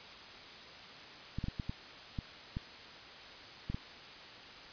clicks, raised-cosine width 5 ms, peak -24 dBFS, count 9, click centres 1.386 / 1.441 / 1.484 / 1.598 / 1.695 / 2.188 / 2.569 / 3.7 / 3.745 s, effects white hiss -50 dBFS RMS until 4.72 s + resampled to 11025 Hz

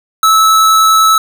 square tone, 1305 Hz, E6, 18 cents flat, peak -6 dBFS, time 0.23-1.18 s, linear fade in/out 2 ms, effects none

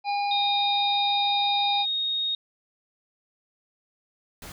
harmonic tone, 812 Hz, G#5, 39 cents flat, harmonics 1 / 3 / 5 / 6, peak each -24 / -34 / -38 / -40 dBFS, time 0.04-1.86 s, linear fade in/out 50 ms
sine tone, 3729 Hz, A#7, in tune, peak -24 dBFS, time 0.31-2.35 s, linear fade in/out 2 ms
pink noise, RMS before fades -41 dBFS, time 4.42-4.52 s, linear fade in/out 2 ms
effects none

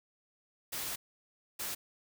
white noise bursts at uneven times, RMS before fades -38 dBFS, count 2, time 0.72-0.96 / 1.59-1.75 s, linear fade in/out 10 ms, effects none

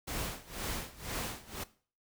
pink noise with tremolo, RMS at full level -36 dBFS, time 0.07-1.64 s, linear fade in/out 10 ms, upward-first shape sine, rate 2 Hz, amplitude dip 90%, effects noise-tail reverb RT60 0.4 s tail -17 dB re dry

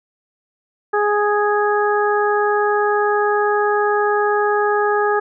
harmonic tone, 415.3 Hz, G#4, in tune, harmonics 1 / 2 / 3 / 4, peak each -17 / -20 / -22 / -23 dBFS, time 0.93-5.2 s, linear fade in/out 10 ms, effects none

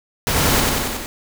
pink noise with echo, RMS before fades -19 dBFS, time 0.27-0.6 s, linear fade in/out 0 ms, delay 92 ms, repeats 5, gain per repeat -2 dB, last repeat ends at 1.06 s, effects none

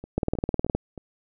two click trains, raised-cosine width 2 ms, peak -10 / -24 dBFS, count 12 / 4, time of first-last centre 0.18-0.75 / 0.04-0.978 s, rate 19.3 / 3.2 Hz, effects none

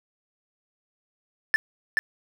triangle tone with echo, 1760 Hz, A6, in tune, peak -14 dBFS, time 1.54-1.56 s, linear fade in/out 0 ms, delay 430 ms, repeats 1, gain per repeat -3 dB, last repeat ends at 1.99 s, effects none

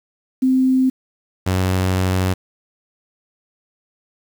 sine / sawtooth tone pair in turn, 259.9 / 93.04 Hz, C4 / F#2, -11 / +10 cents, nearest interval octave + tritone, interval 1779 cents, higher first, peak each -12 dBFS, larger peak neither, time 0.42-0.9 / 1.46-2.34 s, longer second, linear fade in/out 10 ms, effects 7-bit

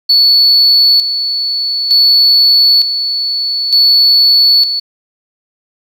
sine tone with tremolo, 4435 Hz, C#8, in tune, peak -3 dBFS, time 0.09-4.8 s, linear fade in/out 10 ms, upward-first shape square, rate 0.55 Hz, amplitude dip 65%, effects tanh soft clip ceiling -2 dBFS + 7-bit

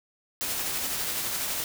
white noise with tremolo, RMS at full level -29 dBFS, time 0.41-1.64 s, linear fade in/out 0 ms, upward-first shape triangle, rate 12 Hz, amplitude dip 30%, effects none

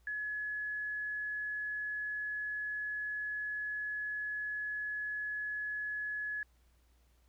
sine tone, 1697 Hz, G#6, 37 cents sharp, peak -35 dBFS, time 0.07-6.43 s, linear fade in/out 2 ms, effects added 60 Hz sine -65 dBFS peak until 7.28 s + pink hiss -74 dBFS RMS until 7.28 s

